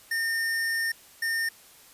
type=tone pair in turn; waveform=square; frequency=1819 / 1819 Hz; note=A#6 / A#6; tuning=-43 / -43 cents; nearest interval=unison; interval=0 cents; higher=neither; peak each=-26 dBFS; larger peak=neither; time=0.11-0.92 / 1.22-1.49 s; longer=first; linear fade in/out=5 ms; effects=white hiss -53 dBFS RMS until 1.93 s + resampled to 32000 Hz